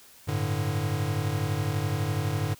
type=chord; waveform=square; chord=G suspended second; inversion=none; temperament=equal; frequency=98 / 110 / 146.83 Hz; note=G2 / A2 / D3; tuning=0 / 0 / 0 cents; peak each=-31 dBFS; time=0.27-2.55 s; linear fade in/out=20 ms; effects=white hiss -53 dBFS RMS until 2.59 s